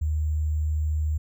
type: tone with sample-and-hold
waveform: sine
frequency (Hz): 76.8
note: D#2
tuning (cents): -22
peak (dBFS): -22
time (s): 0.01-1.18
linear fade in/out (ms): 10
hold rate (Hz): 7350
effects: none